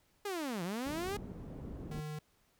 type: linear two-way sweep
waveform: sawtooth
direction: down then up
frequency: 420.2 to 163.4 to 420.2 Hz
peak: -32 dBFS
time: 0.25-1.17 s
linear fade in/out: 5 ms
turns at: 0.63 s
type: low-pass noise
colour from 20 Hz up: white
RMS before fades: -45 dBFS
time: 0.85-2.01 s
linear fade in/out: 20 ms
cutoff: 240 Hz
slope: 12 dB/octave
type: tone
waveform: square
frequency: 152.1 Hz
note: D#3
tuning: 39 cents flat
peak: -40 dBFS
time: 1.91-2.19 s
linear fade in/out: 5 ms
effects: pink hiss -72 dBFS RMS until 2.59 s